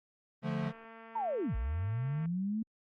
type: chord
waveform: square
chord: D minor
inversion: none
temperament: equal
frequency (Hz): 146.83 / 174.61 / 220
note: D3 / F3 / A3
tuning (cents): 0 / 0 / 0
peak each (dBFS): -37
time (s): 0.42-0.73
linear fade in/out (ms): 50
type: click train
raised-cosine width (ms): 0.5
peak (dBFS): -37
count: 371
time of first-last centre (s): 0.62-2.257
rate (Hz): 226
type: linear two-way sweep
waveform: sine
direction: down then up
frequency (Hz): 949 to 50.9 to 226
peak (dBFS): -31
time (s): 1.15-2.63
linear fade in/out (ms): 10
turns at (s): 1.56
effects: low-pass 3000 Hz 12 dB/octave + Opus 24 kbps